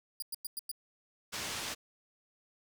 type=tone bursts; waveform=5% pulse; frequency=4840 Hz; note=D#8; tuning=49 cents flat; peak=-29 dBFS; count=5; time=0.2-0.715 s; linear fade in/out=2 ms; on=23 ms; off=100 ms
type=low-pass noise; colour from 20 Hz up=white; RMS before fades=-39 dBFS; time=1.32-1.75 s; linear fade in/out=20 ms; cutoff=6100 Hz; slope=12 dB/octave
effects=none